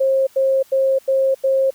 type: tone bursts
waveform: sine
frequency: 535 Hz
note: C5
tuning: 38 cents sharp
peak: -13 dBFS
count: 5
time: 0-1.706 s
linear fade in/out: 10 ms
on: 270 ms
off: 89 ms
effects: white hiss -51 dBFS RMS until 1.74 s